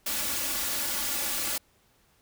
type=noise with comb filter; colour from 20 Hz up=white; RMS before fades=-30 dBFS; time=0.06-1.58 s; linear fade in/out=5 ms; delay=3.5 ms; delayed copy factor=+0.85; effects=pink hiss -65 dBFS RMS until 2.21 s